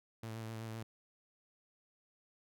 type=tone with vibrato; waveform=sawtooth; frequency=112 Hz; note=A2; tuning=31 cents sharp; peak=-38 dBFS; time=0.23-0.83 s; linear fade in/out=5 ms; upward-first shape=sine; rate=7.9 Hz; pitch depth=28 cents each way; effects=none

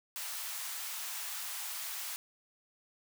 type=high-pass noise; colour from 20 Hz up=white; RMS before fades=-40 dBFS; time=0.16-2.16 s; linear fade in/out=0 ms; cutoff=770 Hz; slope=24 dB/octave; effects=none

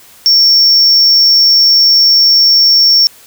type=tone; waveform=triangle; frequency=5470 Hz; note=F8; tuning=37 cents flat; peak=-3 dBFS; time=0.26-3.07 s; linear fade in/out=0 ms; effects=white hiss -40 dBFS RMS until 3.26 s

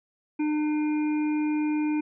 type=harmonic tone; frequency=302.3 Hz; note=D#4; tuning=50 cents flat; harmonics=1 / 3 / 5 / 7 / 8; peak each=-23 / -38 / -48 / -49 / -40 dBFS; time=0.39-2.01 s; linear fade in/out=10 ms; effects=none

